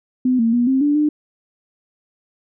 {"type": "tone with pitch steps", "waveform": "sine", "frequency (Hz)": [254, 228.6, 241.2, 264.9, 291.6, 299.9], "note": ["B3", "A#3", "B3", "C4", "D4", "D4"], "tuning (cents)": [49, -34, -41, 22, -12, 36], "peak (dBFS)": -13, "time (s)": [0.25, 1.09], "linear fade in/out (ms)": 5, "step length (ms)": 140, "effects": []}